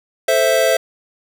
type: chord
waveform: square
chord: A minor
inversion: none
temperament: equal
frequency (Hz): 440 / 523.3 / 659.3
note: A4 / C5 / E5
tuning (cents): 0 / 0 / 0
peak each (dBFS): -22 / -17 / -16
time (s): 0.28-0.77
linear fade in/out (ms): 5
effects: none